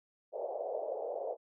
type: band-pass noise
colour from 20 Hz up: pink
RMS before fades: -38 dBFS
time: 0.32-1.37 s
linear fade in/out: 50 ms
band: 470 to 700 Hz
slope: 48 dB/octave
effects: none